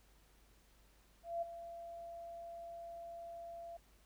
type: tone with ADSR envelope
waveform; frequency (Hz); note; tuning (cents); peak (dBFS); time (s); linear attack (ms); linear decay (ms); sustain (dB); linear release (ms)
sine; 680; F5; -46; -34; 1.23-3.77; 190; 13; -12; 5
effects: added 50 Hz sine -67 dBFS peak until 4.05 s + pink hiss -70 dBFS RMS until 4.05 s